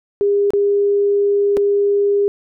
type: tone with dropouts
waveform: sine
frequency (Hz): 404.6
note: G#4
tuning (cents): -45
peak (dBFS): -12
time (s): 0.21-2.28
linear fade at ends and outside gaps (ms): 0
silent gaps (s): 0.505-0.535 / 1.569-1.573
effects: none